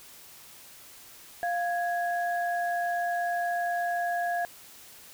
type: tone pair together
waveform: sine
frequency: 698.5 / 1661.3 Hz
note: F5 / G#6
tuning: 0 / 0 cents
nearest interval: octave + minor third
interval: 1500 cents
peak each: -27 / -33 dBFS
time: 1.43-4.45 s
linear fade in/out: 0 ms
effects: white hiss -50 dBFS RMS until 5.13 s